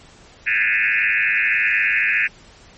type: tone with frequency modulation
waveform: sine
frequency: 2104 Hz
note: C7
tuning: 9 cents sharp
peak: -15 dBFS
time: 0.46-2.28 s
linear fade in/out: 20 ms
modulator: 107 Hz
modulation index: 4.7
effects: pink hiss -47 dBFS RMS until 2.77 s + MP3 32 kbps